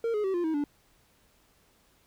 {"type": "tone with pitch steps", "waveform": "triangle", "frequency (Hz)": [460.9, 420.2, 383.1, 349.3, 318.5, 290.3], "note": ["A#4", "G#4", "G4", "F4", "D#4", "D4"], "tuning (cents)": [-20, 20, -40, 0, 41, -20], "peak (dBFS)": -24, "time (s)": [0.04, 0.64], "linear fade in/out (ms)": 2, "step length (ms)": 100, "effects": ["pink hiss -65 dBFS RMS until 2.06 s"]}